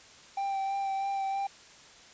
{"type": "tone with vibrato", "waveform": "triangle", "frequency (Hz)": 784, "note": "G5", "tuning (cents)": 0, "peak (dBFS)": -27, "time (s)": [0.37, 1.47], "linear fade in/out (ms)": 5, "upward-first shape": "sine", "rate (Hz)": 3.1, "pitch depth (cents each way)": 17, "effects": ["white hiss -53 dBFS RMS until 2.13 s", "resampled to 16000 Hz"]}